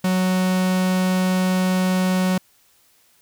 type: tone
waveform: 45% pulse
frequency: 185 Hz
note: F#3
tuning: in tune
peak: -17 dBFS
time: 0.04-2.38 s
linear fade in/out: 5 ms
effects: white hiss -58 dBFS RMS until 3.21 s